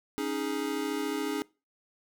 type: chord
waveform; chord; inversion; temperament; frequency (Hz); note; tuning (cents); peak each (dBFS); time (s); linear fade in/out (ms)
square; C# suspended second; none; equal; 277.2 / 311.1 / 415.3; C#4 / D#4 / G#4; 0 / 0 / 0; -35 / -35 / -35; 0.18-1.42; 0
effects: noise-tail reverb RT60 0.3 s tail -23 dB re dry